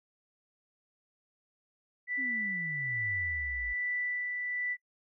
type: tone with tremolo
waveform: sine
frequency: 1975.5 Hz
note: B6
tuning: in tune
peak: -30 dBFS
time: 2.07-4.77 s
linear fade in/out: 50 ms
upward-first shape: sine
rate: 1.2 Hz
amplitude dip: 30%
type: exponential sweep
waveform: sine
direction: down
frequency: 275 to 51.91 Hz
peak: -40 dBFS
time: 2.17-3.74 s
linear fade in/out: 20 ms
effects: noise-tail reverb RT60 0.1 s tail -26 dB re dry